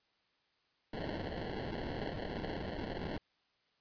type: noise with sample-and-hold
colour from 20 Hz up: white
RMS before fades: -40 dBFS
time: 0.93-3.18 s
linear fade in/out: 5 ms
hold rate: 1225 Hz
effects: white hiss -75 dBFS RMS until 3.8 s + resampled to 11025 Hz